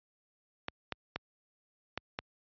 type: clicks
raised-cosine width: 0.3 ms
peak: -18 dBFS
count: 5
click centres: 0.684 / 0.923 / 1.16 / 1.976 / 2.189 s
effects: high-pass 60 Hz 12 dB/octave + resampled to 11025 Hz